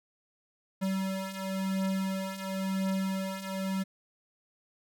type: beating tone pair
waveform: square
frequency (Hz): 190.8 / 191.76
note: G3 / G3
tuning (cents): -47 / -38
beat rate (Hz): 0.96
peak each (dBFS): -36 / -32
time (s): 0.81-3.84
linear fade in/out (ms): 20
effects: none